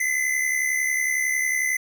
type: tone pair together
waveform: square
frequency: 2018 / 2089 Hz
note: B6 / C7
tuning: +37 / -3 cents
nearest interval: minor second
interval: 60 cents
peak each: -23 / -28 dBFS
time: 0-1.77 s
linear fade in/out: 5 ms
effects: none